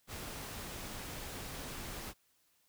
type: noise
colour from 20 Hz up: pink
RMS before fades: -44 dBFS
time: 0.07-2.14 s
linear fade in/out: 50 ms
effects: white hiss -73 dBFS RMS until 2.68 s